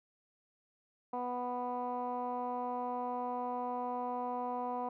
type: tone with low-pass filter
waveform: 15% pulse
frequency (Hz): 246.9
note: B3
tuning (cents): 0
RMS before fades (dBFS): -37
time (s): 1.13-4.89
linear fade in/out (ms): 5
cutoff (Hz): 910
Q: 3.8
effects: none